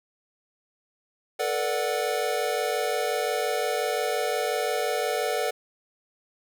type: chord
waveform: square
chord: B minor seventh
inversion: third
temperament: equal with one note detuned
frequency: 440 / 485.7 / 587.3 / 740 Hz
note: A4 / B4 / D5 / F#5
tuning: 0 / -29 / 0 / 0 cents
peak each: -31 dBFS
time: 1.39-5.51 s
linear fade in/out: 10 ms
effects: none